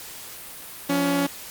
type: tone pair together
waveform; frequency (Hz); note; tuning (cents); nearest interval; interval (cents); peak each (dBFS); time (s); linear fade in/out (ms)
sawtooth; 174.61 / 281; F3 / C#4; 0 / +24; minor sixth; 824; -24 / -17; 0.89-1.27; 10
effects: white hiss -39 dBFS RMS until 1.5 s + Opus 48 kbps